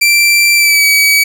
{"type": "tone with pitch glide", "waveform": "sawtooth", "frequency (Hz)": [2349, 2277], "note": ["D7", "C#7"], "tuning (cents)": [0, 46], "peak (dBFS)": -3, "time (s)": [0.01, 1.24], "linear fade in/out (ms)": 10, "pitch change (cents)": -54, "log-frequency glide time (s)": [0.55, 0.85], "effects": []}